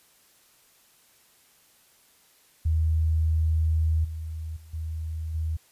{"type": "tone with level steps", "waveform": "sine", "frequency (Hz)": 79.7, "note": "D#2", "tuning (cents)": 42, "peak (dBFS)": [-20, -31, -45, -29, -25], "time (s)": [2.65, 5.57], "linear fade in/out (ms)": 10, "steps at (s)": [4.04, 4.56, 4.73, 5.34], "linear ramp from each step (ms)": 10, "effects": ["white hiss -60 dBFS RMS until 5.71 s", "resampled to 32000 Hz"]}